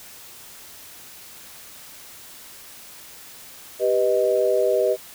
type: chord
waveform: sine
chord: G augmented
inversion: none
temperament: equal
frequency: 392 / 493.9 / 622.3 Hz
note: G4 / B4 / D#5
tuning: 0 / 0 / 0 cents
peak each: -22 / -21 / -21 dBFS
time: 3.79-4.97 s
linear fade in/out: 50 ms
effects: white hiss -43 dBFS RMS until 5.14 s